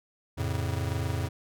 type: chord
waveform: square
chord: F augmented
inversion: none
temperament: just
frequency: 87.31 / 109.13 / 136.42 Hz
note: F2 / A2 / C#3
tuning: 0 / -14 / -27 cents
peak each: -32 / -33 / -35 dBFS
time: 0.37-1.29 s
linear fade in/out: 20 ms
effects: none